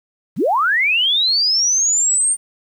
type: linear sweep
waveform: sine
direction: up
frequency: 108.6 to 8870 Hz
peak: -13 dBFS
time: 0.36-2.37 s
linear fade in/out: 50 ms
effects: 8-bit